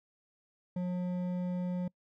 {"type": "tone with hard clipping", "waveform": "sine", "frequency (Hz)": 179.7, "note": "F3", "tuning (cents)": 50, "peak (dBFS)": -33, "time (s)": [0.76, 1.88], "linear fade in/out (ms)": 5, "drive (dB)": 8, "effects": ["noise-tail reverb RT60 0.1 s tail -26 dB re dry"]}